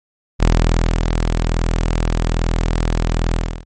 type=tone with ADSR envelope; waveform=sawtooth; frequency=41.2 Hz; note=E1; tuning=in tune; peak=-6 dBFS; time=0.39-3.65 s; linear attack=34 ms; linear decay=570 ms; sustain=-5 dB; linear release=310 ms; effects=MP3 32 kbps